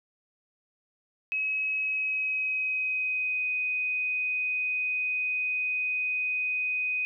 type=tone with pitch glide; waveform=sine; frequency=2558 to 2500 Hz; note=D#7 to D#7; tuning=+47 to +8 cents; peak=-26 dBFS; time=1.32-7.05 s; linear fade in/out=0 ms; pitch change=-39 cents; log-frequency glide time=1.78-3.48 s; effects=none